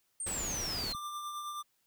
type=exponential sweep; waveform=sine; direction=down; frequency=8870 to 4102 Hz; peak=-35 dBFS; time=0.2-0.94 s; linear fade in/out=2 ms
type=noise; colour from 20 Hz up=pink; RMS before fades=-40 dBFS; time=0.26-0.93 s; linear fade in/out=10 ms
type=clicks; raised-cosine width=5 ms; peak=-37 dBFS; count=2; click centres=0.508 / 0.949 s
type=tone with tremolo; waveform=square; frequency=1187 Hz; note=D6; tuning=18 cents sharp; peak=-37 dBFS; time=0.93-1.63 s; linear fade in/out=20 ms; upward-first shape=triangle; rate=9.5 Hz; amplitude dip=40%
effects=white hiss -75 dBFS RMS until 1.86 s